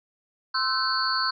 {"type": "tone cluster", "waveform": "sine", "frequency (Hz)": [1047, 1316, 1529, 4314, 4565], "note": ["C6", "E6", "G6", "C#8", "D8"], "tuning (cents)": [1, -3, -44, -48, -50], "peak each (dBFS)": -29, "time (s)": [0.54, 1.31], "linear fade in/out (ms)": 10, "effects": []}